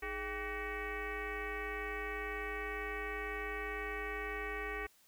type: tone with frequency modulation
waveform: sine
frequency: 1149 Hz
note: D6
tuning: 38 cents flat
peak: -37 dBFS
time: 0.02-4.87 s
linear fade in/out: 10 ms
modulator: 366 Hz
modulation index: 3.2
effects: white hiss -67 dBFS RMS until 5.07 s